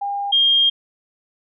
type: tone pair in turn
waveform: sine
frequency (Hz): 805 / 3220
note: G5 / G7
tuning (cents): +46 / +46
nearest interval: 2 octaves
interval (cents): 2400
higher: second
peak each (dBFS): -21 / -12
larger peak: second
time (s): 0.01-0.32 / 0.32-0.7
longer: second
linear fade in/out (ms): 10
effects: none